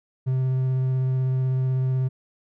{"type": "tone with vibrato", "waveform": "triangle", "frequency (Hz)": 130, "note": "C3", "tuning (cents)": -11, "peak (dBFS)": -18, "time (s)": [0.26, 2.09], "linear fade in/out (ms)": 20, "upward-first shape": "triangle", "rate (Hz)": 16, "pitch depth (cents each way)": 12, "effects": []}